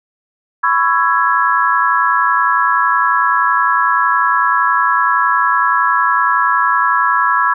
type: chord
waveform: sine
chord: C# minor seventh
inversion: third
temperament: just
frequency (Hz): 997.9 / 1108.7 / 1330.5 / 1663.1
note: B5 / C#6 / E6 / G#6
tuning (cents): +18 / 0 / +16 / +2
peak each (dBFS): -16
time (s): 0.63-7.54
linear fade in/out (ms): 10
effects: none